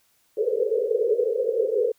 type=band-pass noise; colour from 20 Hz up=pink; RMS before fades=-23 dBFS; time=0.37-1.92 s; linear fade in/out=5 ms; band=420 to 510 Hz; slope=96 dB/octave; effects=white hiss -65 dBFS RMS until 1.98 s